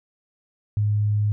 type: tone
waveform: sine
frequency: 104.6 Hz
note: G#2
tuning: 13 cents sharp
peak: -18 dBFS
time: 0.77-1.32 s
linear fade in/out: 0 ms
effects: none